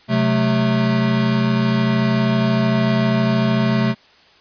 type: chord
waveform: square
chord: F# diminished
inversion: second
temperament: equal with one note detuned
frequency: 130.81 / 185 / 217.9 Hz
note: C3 / F#3 / A3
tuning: 0 / 0 / -17 cents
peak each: -20 / -24 / -18 dBFS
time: 0.08-3.95 s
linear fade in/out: 50 ms
effects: white hiss -50 dBFS RMS until 4.4 s + resampled to 11025 Hz